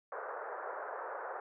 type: band-pass noise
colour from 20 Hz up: pink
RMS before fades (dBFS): -42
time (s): 0.12-1.4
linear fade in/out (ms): 2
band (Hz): 440 to 1600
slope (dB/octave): 48
effects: none